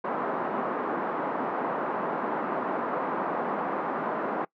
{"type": "band-pass noise", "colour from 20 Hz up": "white", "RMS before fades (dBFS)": -30, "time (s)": [0.04, 4.45], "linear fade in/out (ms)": 5, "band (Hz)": [200, 1200], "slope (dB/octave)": 24, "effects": ["noise-tail reverb RT60 0.1 s tail -22 dB re dry"]}